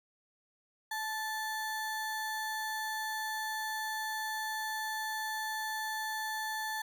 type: ring-modulated tone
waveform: square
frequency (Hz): 1311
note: E6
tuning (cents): -10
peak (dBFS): -32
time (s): 0.91-6.82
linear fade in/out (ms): 5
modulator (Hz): 444
effects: none